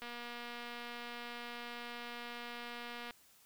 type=click train; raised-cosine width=0.3 ms; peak=-30 dBFS; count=739; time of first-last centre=0.02-3.108 s; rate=239 Hz; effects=white hiss -65 dBFS RMS until 3.45 s

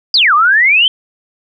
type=exponential two-way sweep; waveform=sine; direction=down then up; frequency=5060 to 1143 to 3178 Hz; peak=-6 dBFS; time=0.14-0.88 s; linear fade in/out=2 ms; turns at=0.34 s; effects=none

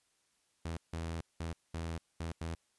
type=tone bursts at uneven times; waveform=sawtooth; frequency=82.41 Hz; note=E2; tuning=in tune; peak=-33 dBFS; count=6; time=0.65-0.77 / 0.93-1.21 / 1.4-1.53 / 1.74-1.98 / 2.2-2.32 / 2.41-2.55 s; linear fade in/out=5 ms; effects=white hiss -75 dBFS RMS until 2.78 s + resampled to 24000 Hz

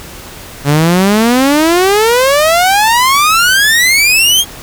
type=exponential sweep; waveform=sawtooth; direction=up; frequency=138.59 to 3300 Hz; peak=-3 dBFS; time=0.64-4.45 s; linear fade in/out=50 ms; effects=pink hiss -30 dBFS RMS until 4.62 s

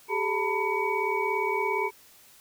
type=tone cluster; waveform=sine; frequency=390.3 / 427.6 / 904 / 988 / 2259 Hz; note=G4 / A4 / A5 / B5 / C#7; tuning=-8 / -49 / +47 / 0 / +32 cents; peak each=-31 dBFS; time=0.08-1.91 s; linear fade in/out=50 ms; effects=white hiss -55 dBFS RMS until 2.4 s

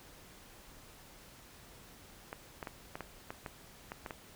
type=clicks; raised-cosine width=0.5 ms; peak=-25 dBFS; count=10; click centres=2.329 / 2.628 / 2.672 / 2.955 / 3.007 / 3.305 / 3.462 / 3.919 / 4.062 / 4.108 s; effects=pink hiss -56 dBFS RMS until 4.35 s

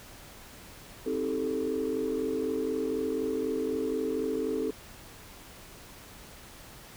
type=chord; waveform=sine; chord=A half-diminished seventh; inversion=first; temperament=just; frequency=264 / 316.8 / 396 / 440 Hz; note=C4 / Eb4 / G4 / A4; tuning=+16 / +31 / +18 / 0 cents; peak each=-33 / -34 / -34 / -30 dBFS; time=1.06-4.71 s; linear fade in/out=5 ms; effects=tanh soft clip ceiling -21 dBFS + pink hiss -49 dBFS RMS until 6.96 s

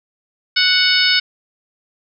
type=harmonic tone; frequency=740 Hz; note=F#5; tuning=in tune; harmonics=2 / 3 / 4 / 5 / 6 / 7; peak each=-19 / -19 / -19 / -19 / -19 / -19 dBFS; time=0.56-1.2 s; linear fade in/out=10 ms; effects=none

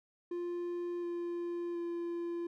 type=tone with pitch steps; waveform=triangle; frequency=349.2 / 346 / 342.8 Hz; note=F4 / F4 / F4; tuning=0 / -16 / -32 cents; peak=-33 dBFS; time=0.31-2.47 s; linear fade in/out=5 ms; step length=720 ms; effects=none

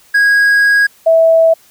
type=tone pair in turn; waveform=triangle / sine; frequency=1647 / 653.6 Hz; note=G#6 / E5; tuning=-15 / -15 cents; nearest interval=octave + major third; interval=1600 cents; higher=first; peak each=-5 dBFS; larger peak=neither; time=0.14-0.87 / 1.06-1.54 s; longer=first; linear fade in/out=10 ms; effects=white hiss -47 dBFS RMS until 1.7 s

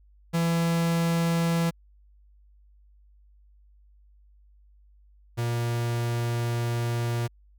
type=tone pair in turn; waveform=45% pulse; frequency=167.3 / 118.3 Hz; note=E3 / A#2; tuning=+26 / +26 cents; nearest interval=tritone; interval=600 cents; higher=first; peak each=-22 / -25 dBFS; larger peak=first; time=0.33-1.71 / 5.37-7.28 s; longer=second; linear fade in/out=20 ms; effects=added 50 Hz sine -54 dBFS peak until 7.58 s

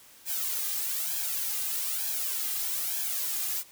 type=noise with flanger; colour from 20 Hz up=blue; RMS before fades=-31 dBFS; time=0.25-3.64 s; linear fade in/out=50 ms; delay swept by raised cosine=1.2 to 2.5 ms; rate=1.1 Hz; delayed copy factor=+0.95; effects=white hiss -54 dBFS RMS until 3.71 s

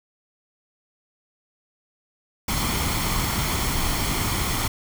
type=noise with comb filter; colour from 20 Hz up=pink; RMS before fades=-24 dBFS; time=2.48-4.68 s; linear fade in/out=5 ms; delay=0.92 ms; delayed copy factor=+0.5; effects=none

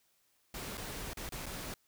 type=noise with dropouts; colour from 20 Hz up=pink; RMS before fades=-42 dBFS; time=0.54-1.74 s; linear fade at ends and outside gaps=2 ms; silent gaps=0.772-0.777 / 1.134-1.171 / 1.291-1.321 / 1.459-1.464 s; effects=white hiss -73 dBFS RMS until 1.87 s

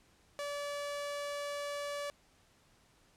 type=tone; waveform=sawtooth; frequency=576 Hz; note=D5; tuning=34 cents flat; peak=-33 dBFS; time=0.39-2.1 s; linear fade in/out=0 ms; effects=pink hiss -67 dBFS RMS until 3.16 s + low-pass 10000 Hz 12 dB/octave

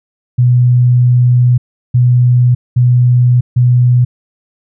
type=tone bursts at uneven times; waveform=sine; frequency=123.47 Hz; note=B2; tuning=in tune; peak=-5 dBFS; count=4; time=0.38-1.58 / 1.94-2.55 / 2.76-3.41 / 3.56-4.05 s; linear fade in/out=10 ms; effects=none

